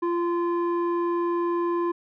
square tone with low-pass filter, 344.8 Hz, F4, 22 cents flat, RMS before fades -25 dBFS, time 0.02-1.92 s, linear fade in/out 10 ms, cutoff 1000 Hz, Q 1.8, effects none

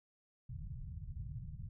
white low-pass noise, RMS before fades -45 dBFS, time 0.49-1.69 s, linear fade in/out 5 ms, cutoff 150 Hz, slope 48 dB/octave, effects none

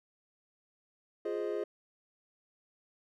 triangle chord, F minor seventh, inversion none, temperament equal, 349.2 / 415.3 / 523.3 / 622.3 Hz, F4 / Ab4 / C5 / Eb5, 0 / 0 / 0 / 0 cents, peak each -36 / -33 / -39 / -39 dBFS, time 1.25-1.64 s, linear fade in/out 5 ms, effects none

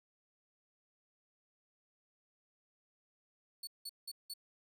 sawtooth tone bursts, 4435 Hz, C#8, in tune, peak -39 dBFS, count 4, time 3.63-4.338 s, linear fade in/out 5 ms, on 42 ms, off 180 ms, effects none

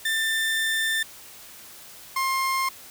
30% pulse tone pair in turn, 1786 / 1062 Hz, A6 / C6, +25 / +25 cents, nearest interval major sixth, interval 900 cents, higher first, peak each -20 dBFS, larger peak neither, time 0.05-1.03 / 2.16-2.69 s, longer first, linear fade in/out 5 ms, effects white hiss -45 dBFS RMS until 2.9 s

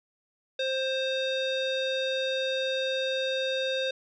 square tone with low-pass filter, 527 Hz, C5, 12 cents sharp, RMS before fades -29 dBFS, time 0.59-3.91 s, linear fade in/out 5 ms, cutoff 3800 Hz, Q 4.4, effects none

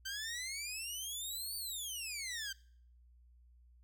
15% pulse exponential two-way sweep, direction up then down, 1541 to 4595 to 1541 Hz, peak -33 dBFS, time 0.05-2.53 s, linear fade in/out 10 ms, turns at 1.56 s, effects noise-tail reverb RT60 0.6 s tail -23 dB re dry + added 60 Hz sine -60 dBFS peak until 3.83 s

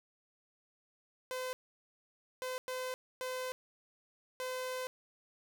sawtooth tone bursts at uneven times, 511 Hz, C5, 41 cents flat, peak -33 dBFS, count 5, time 1.31-1.53 / 2.42-2.58 / 2.68-2.94 / 3.21-3.52 / 4.4-4.87 s, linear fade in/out 0 ms, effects none

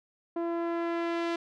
sawtooth tone with low-pass filter sweep, 338.1 Hz, E4, 44 cents sharp, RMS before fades -31 dBFS, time 0.36-1.36 s, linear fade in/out 5 ms, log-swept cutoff 830 to 4000 Hz, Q 0.81, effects none

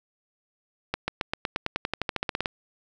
accelerating click train, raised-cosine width 0.3 ms, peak -10 dBFS, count 18, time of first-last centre 0.94-2.458 s, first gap 140 ms, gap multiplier 0.94, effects none

